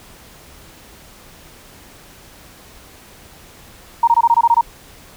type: tone bursts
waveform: sine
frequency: 934 Hz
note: A#5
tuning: 3 cents sharp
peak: -8 dBFS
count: 9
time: 4.03-4.611 s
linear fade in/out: 5 ms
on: 45 ms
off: 22 ms
effects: pink hiss -43 dBFS RMS until 5.16 s